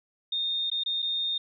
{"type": "tone with dropouts", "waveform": "sine", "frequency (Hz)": 3663, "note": "A#7", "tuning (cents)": -31, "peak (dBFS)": -26, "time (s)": [0.32, 1.38], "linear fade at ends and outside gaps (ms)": 5, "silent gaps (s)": [[0.701, 0.715], [0.836, 0.86], [1.021, 1.025]], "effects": []}